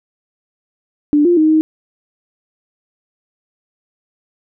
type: tone with pitch steps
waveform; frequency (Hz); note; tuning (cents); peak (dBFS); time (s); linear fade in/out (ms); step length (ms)
sine; 294.8 / 349.2 / 311.9 / 313.6; D4 / F4 / D#4 / D#4; +7 / 0 / +4 / +14; -8; 1.13-1.61; 0; 120
effects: none